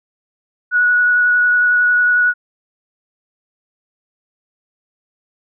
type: tone with vibrato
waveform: sine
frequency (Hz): 1465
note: F#6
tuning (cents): -18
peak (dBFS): -10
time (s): 0.71-2.34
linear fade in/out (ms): 50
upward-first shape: triangle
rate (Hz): 11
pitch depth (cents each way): 11
effects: none